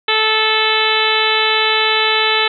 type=harmonic tone; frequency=437 Hz; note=A4; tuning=12 cents flat; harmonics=1 / 2 / 3 / 4 / 5 / 6 / 7 / 8 / 9; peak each=-21 / -21 / -21 / -21 / -21 / -21 / -21 / -21 / -21 dBFS; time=0.08-2.48 s; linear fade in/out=5 ms; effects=none